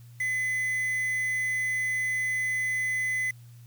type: tone with quantisation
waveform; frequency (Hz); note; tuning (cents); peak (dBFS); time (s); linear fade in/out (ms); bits
triangle; 2025; B6; +43; -24; 0.2-3.31; 5; 7
effects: added 119 Hz sine -46 dBFS peak until 3.66 s + white hiss -62 dBFS RMS until 3.66 s